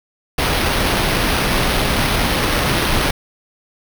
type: noise with sample-and-hold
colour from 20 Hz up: pink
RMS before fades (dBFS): -17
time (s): 0.38-3.11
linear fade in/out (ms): 5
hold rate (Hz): 7350
effects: none